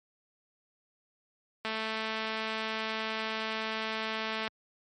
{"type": "click train", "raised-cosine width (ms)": 0.3, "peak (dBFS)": -18, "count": 623, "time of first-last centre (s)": [1.65, 4.477], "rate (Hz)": 220, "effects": ["high-pass 80 Hz 12 dB/octave", "MP3 48 kbps"]}